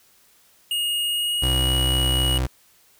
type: tone with pitch glide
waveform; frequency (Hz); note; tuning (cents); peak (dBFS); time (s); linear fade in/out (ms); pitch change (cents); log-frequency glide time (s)
square; 2861 to 2911; F7 to F#7; +41 to -29; -22; 0.71-2.38; 2; +30; 1.05-1.72
type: tone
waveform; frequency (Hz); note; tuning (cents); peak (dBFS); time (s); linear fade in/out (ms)
30% pulse; 64.1; C2; -35; -18; 1.42-2.47; 10
effects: white hiss -57 dBFS RMS until 2.99 s